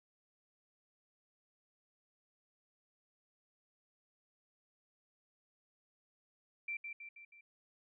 sine tone with echo, 2349 Hz, D7, in tune, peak -37 dBFS, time 6.68-6.77 s, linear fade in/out 5 ms, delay 160 ms, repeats 4, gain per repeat -5 dB, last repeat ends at 7.41 s, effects none

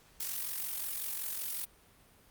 blue noise with amplitude modulation, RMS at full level -34 dBFS, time 0.2-1.65 s, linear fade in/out 5 ms, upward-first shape sine, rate 45.4 Hz, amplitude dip 65%, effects pink hiss -62 dBFS RMS until 2.3 s + Opus 48 kbps

